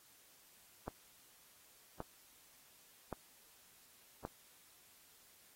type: click train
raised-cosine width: 1 ms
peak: -27 dBFS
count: 4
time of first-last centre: 0.88-4.251 s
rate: 0.89 Hz
effects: white hiss -65 dBFS RMS until 5.55 s + AAC 48 kbps